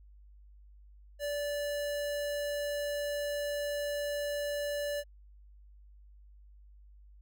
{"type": "tone", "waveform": "square", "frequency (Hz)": 581, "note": "D5", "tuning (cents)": -19, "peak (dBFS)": -33, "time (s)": [1.19, 5.04], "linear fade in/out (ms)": 50, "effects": ["added 50 Hz sine -53 dBFS peak until 7.21 s"]}